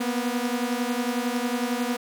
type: beating tone pair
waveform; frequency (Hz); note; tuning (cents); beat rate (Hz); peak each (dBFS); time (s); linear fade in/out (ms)
sawtooth; 238.7 / 249.7; A#3 / B3; +41 / +19; 11; -23 / -24; 0-1.97; 10
effects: none